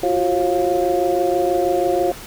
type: tone cluster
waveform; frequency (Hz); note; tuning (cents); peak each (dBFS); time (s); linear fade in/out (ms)
sine; 346 / 372.2 / 541 / 705; F4 / F#4 / C#5 / F5; -16 / +10 / -42 / +16; -21; 0.03-2.12; 5
effects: pink hiss -36 dBFS RMS until 2.26 s